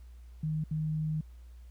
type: tone bursts at uneven times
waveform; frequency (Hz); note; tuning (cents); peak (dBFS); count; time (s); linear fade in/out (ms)
sine; 155.56; D#3; 0; -29; 2; 0.43-0.64 / 0.71-1.21; 5
effects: added 60 Hz sine -47 dBFS peak until 1.7 s + pink hiss -69 dBFS RMS until 1.7 s